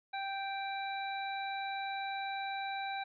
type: harmonic tone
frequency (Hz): 784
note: G5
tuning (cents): 0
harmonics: 1 / 2 / 3 / 5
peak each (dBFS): -37 / -44 / -44 / -46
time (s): 0.13-3.04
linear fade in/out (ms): 10
effects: none